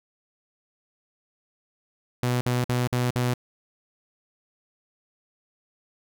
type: tone bursts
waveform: sawtooth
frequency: 123.47 Hz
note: B2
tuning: in tune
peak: -18 dBFS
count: 5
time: 2.23-3.338 s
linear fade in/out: 0 ms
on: 180 ms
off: 52 ms
effects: none